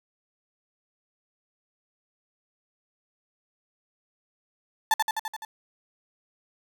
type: tone with echo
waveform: 35% pulse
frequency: 880 Hz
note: A5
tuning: in tune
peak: -16 dBFS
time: 4.91-4.94 s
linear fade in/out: 2 ms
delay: 85 ms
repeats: 6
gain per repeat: -3 dB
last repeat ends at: 5.45 s
effects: none